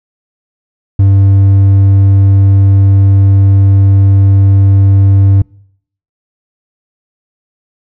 sine tone with hard clipping, 98 Hz, G2, in tune, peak -4 dBFS, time 0.99-5.42 s, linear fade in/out 5 ms, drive 3 dB, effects noise-tail reverb RT60 0.7 s tail -26 dB re dry

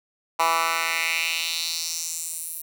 10% pulse tone with high-pass filter sweep, 164.9 Hz, E3, 1 cent sharp, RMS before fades -26 dBFS, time 0.39-2.62 s, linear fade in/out 10 ms, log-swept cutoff 980 to 12000 Hz, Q 2.5, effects none

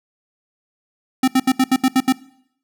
square tone bursts, 260.6 Hz, C4, 7 cents flat, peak -12 dBFS, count 8, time 1.23-2.125 s, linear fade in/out 5 ms, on 48 ms, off 73 ms, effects noise-tail reverb RT60 0.7 s tail -21 dB re dry

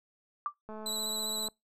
sine tone with exponential decay, 1175 Hz, D6, 1 cent sharp, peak -25 dBFS, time 0.46-0.54 s, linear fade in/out 1 ms, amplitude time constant 16 ms
click train, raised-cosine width 1 ms, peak -31 dBFS, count 173, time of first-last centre 0.69-1.486 s, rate 216 Hz
25% pulse tone with vibrato, 3963 Hz, B7, 5 cents sharp, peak -28 dBFS, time 0.86-1.48 s, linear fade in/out 2 ms, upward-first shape square, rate 15 Hz, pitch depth 25 cents each way
effects noise-tail reverb RT60 0.2 s tail -26 dB re dry

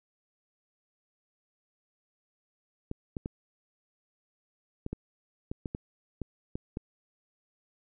clicks, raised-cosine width 3 ms, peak -21 dBFS, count 11, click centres 2.914 / 3.168 / 3.259 / 4.864 / 4.93 / 5.515 / 5.658 / 5.749 / 6.217 / 6.555 / 6.771 s, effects none

